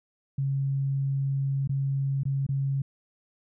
sine tone with dropouts, 137.1 Hz, C#3, 19 cents flat, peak -24 dBFS, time 0.38-2.82 s, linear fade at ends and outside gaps 5 ms, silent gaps 1.675-1.693 / 2.234-2.253 / 2.466-2.489 s, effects none

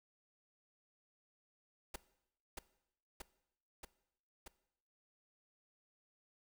pink noise with echo, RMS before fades -43 dBFS, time 1.94-1.96 s, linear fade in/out 5 ms, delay 630 ms, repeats 4, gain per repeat -2 dB, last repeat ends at 4.48 s, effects noise-tail reverb RT60 0.8 s tail -18 dB re dry

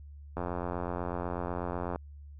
click train, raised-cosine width 1 ms, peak -20 dBFS, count 141, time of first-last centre 0.37-1.959 s, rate 88.1 Hz, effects added 72 Hz sine -45 dBFS peak until 2.39 s

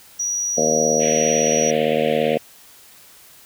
sine tone, 5800 Hz, F#8, 35 cents flat, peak -20 dBFS, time 0.19-1.71 s, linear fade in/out 10 ms
harmonic tone, 77.78 Hz, D#2, in tune, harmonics 2 / 3 / 4 / 5 / 6 / 7 / 8 / 9, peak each -31 / -25 / -32 / -30 / -21 / -21 / -26 / -26 dBFS, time 0.57-2.38 s, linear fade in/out 10 ms
white band-pass noise, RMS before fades -32 dBFS, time 0.99-2.39 s, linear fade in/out 50 ms, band 1900 to 3200 Hz, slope 48 dB/octave
effects white hiss -47 dBFS RMS until 3.45 s

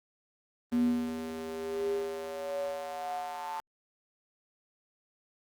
square tone with high-pass filter sweep, 80.4 Hz, E2, 43 cents flat, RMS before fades -34 dBFS, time 0.72-3.6 s, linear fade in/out 0 ms, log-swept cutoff 230 to 900 Hz, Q 9.8, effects Opus 24 kbps

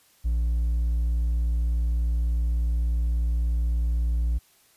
sine tone with hard clipping, 58.27 Hz, A#1, in tune, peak -22 dBFS, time 0.24-4.39 s, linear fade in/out 20 ms, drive 2 dB, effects white hiss -60 dBFS RMS until 4.76 s + resampled to 32000 Hz

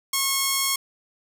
5% pulse tone, 1089 Hz, C#6, 31 cents flat, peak -9 dBFS, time 0.13-0.76 s, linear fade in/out 5 ms, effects 8-bit

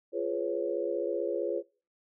sine chord, C# dominant seventh, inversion first, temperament just, 346.5 / 415.8 / 498.9 / 554.4 Hz, E#4 / G#4 / B4 / C#5, -14 / +2 / +17 / 0 cents, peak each -34 dBFS, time 0.12-1.63 s, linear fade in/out 50 ms, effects noise-tail reverb RT60 0.4 s tail -23 dB re dry

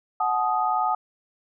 sine chord, D# diminished, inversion first, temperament equal with one note detuned, 740 / 860.9 / 1244.5 Hz, F#5 / A5 / D#6, 0 / -38 / 0 cents, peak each -25 dBFS, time 0.2-0.95 s, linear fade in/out 5 ms, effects none

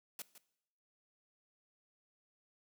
white noise with echo, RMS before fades -44 dBFS, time 0.19-0.22 s, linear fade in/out 2 ms, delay 160 ms, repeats 1, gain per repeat -13 dB, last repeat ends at 0.38 s, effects noise-tail reverb RT60 0.8 s tail -19 dB re dry + high-pass 200 Hz 12 dB/octave

